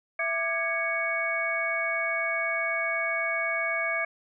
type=tone cluster; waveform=sine; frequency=663 / 1190 / 1653 / 2228 Hz; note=E5 / D6 / G#6 / C#7; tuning=+10 / +22 / -9 / +8 cents; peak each=-32 / -35 / -32 / -28 dBFS; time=0.19-4.05 s; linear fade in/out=5 ms; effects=none